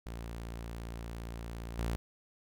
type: tone with level steps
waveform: sawtooth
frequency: 57.4 Hz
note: A#1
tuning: 26 cents flat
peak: -36 / -28 dBFS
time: 0.06-1.96 s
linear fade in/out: 0 ms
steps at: 1.78 s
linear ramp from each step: 2 ms
effects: none